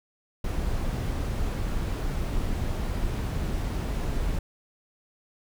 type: noise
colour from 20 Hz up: brown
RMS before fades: -28 dBFS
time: 0.44-4.39 s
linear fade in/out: 5 ms
effects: none